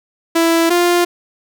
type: tone pair in turn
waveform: sawtooth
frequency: 331.7 / 349.9 Hz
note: E4 / F4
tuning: +11 / +3 cents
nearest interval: minor second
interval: 92 cents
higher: second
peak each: -7 dBFS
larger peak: neither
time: 0.35-0.7 / 0.7-1.05 s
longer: neither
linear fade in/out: 10 ms
effects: none